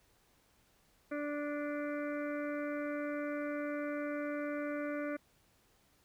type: harmonic tone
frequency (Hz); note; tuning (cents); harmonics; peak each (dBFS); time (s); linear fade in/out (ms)
292.8; D4; -5; 1 / 2 / 4 / 5 / 6 / 7 / 8; -38 / -39 / -48 / -46 / -53 / -51 / -54; 1.11-5.17; 10
effects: pink hiss -70 dBFS RMS until 6.04 s